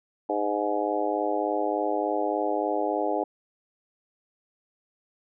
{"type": "harmonic tone with a mistuned harmonic", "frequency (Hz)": 103.4, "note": "G#2", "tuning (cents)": -7, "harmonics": [3, 4, 5, 6, 7, 8], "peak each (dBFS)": [-31, -31, -31, -31, -31, -31], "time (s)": [0.29, 3.24], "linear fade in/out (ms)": 5, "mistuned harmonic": 8, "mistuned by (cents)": 32, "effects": []}